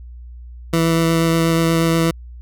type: tone with vibrato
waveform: 20% pulse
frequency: 164.81 Hz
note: E3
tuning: in tune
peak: -9 dBFS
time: 0.73-2.11 s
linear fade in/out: 5 ms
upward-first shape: sine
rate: 8.3 Hz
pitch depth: 10 cents each way
effects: added 60 Hz sine -33 dBFS peak until 2.41 s